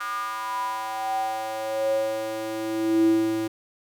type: tone with high-pass filter sweep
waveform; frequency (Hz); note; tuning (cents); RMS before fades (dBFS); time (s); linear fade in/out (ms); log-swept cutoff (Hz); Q
square; 110; A2; 0; -26; 0-3.48; 10; 1300 to 270; 9.3
effects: none